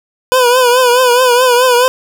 25% pulse tone with vibrato, 497.2 Hz, B4, 12 cents sharp, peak -3 dBFS, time 0.32-1.88 s, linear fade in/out 0 ms, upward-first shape triangle, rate 4.7 Hz, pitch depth 81 cents each way, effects none

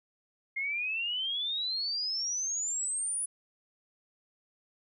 sine exponential sweep, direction up, 2116 to 10000 Hz, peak -30 dBFS, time 0.56-3.26 s, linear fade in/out 10 ms, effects none

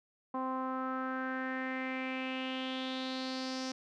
sawtooth tone with low-pass filter sweep, 260.2 Hz, C4, 9 cents flat, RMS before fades -37 dBFS, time 0.34-3.72 s, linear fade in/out 5 ms, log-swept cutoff 980 to 5500 Hz, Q 4.7, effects none

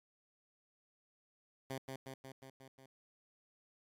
10% pulse tone with echo, 133.1 Hz, C3, 30 cents sharp, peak -32 dBFS, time 1.7-1.78 s, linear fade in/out 2 ms, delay 180 ms, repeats 6, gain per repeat -3 dB, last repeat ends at 2.86 s, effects AAC 64 kbps

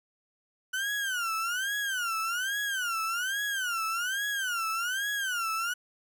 35% pulse tone with vibrato, 1480 Hz, F#6, in tune, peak -27 dBFS, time 0.73-5.74 s, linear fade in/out 10 ms, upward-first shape sine, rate 1.2 Hz, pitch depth 210 cents each way, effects 11-bit

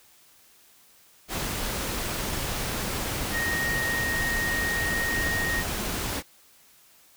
sine tone in noise, 1864.7 Hz, A#6, in tune, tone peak -26 dBFS, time 3.31-5.64 s, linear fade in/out 50 ms, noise pink, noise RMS -30 dBFS, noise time 1.28-6.23 s, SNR +1 dB, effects white hiss -57 dBFS RMS until 7.16 s

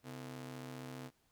sawtooth ring-modulated tone, 193.7 Hz, G3, 20 cents flat, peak -38 dBFS, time 0.03-1.11 s, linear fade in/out 50 ms, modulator 59.5 Hz, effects pink hiss -75 dBFS RMS until 1.31 s

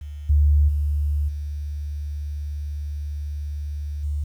sine tone with level steps, 73.42 Hz, D2, in tune, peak -31 / -13 / -19 / -26 / -22 dBFS, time 0.01-4.24 s, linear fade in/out 5 ms, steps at 0.29 / 0.68 / 1.28 / 4.03 s, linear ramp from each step 10 ms, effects 9-bit

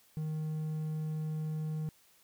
triangle tone, 155.56 Hz, D#3, in tune, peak -31 dBFS, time 0.17-1.89 s, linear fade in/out 0 ms, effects white hiss -65 dBFS RMS until 2.23 s

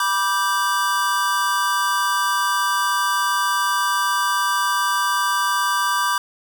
square chord, G major, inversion first, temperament equal with one note detuned, 978.1 / 1174.7 / 1568 Hz, B5 / D6 / G6, -17 / 0 / 0 cents, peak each -24 / -22 / -24 dBFS, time 0-6.18 s, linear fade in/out 2 ms, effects none

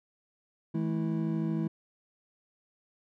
triangle tone cluster, 162 / 214.9 / 327.8 Hz, E3 / A3 / E4, -30 / -41 / -10 cents, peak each -29 / -31 / -32 dBFS, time 0.74-1.68 s, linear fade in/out 10 ms, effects none

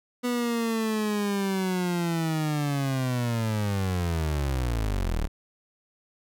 30% pulse linear sweep, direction down, 246.9 to 34.8 Hz, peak -22 dBFS, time 0.23-5.28 s, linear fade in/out 20 ms, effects none

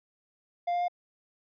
triangle tone with pitch steps, 698.5 / 703.4 / 708.3 Hz, F5 / F5 / F5, 0 / +12 / +24 cents, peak -24 dBFS, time 0.67-0.883 s, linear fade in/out 10 ms, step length 71 ms, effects resampled to 11025 Hz

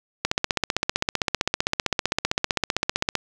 click train, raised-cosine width 0.2 ms, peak -3 dBFS, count 46, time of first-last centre 0.25-3.153 s, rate 15.5 Hz, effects none

